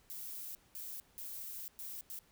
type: noise bursts at uneven times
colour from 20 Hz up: violet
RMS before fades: -45 dBFS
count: 5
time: 0.1-0.55 / 0.75-1 / 1.18-1.68 / 1.79-2.01 / 2.1-2.19 s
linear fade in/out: 0 ms
effects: pink hiss -68 dBFS RMS until 2.31 s